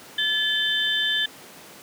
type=tone cluster; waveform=sine; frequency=1724 / 3086 / 3554 Hz; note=A6 / G7 / A7; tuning=-36 / -28 / +17 cents; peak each=-25 dBFS; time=0.18-1.26 s; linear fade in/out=5 ms; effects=pink hiss -44 dBFS RMS until 1.82 s + high-pass 200 Hz 12 dB/octave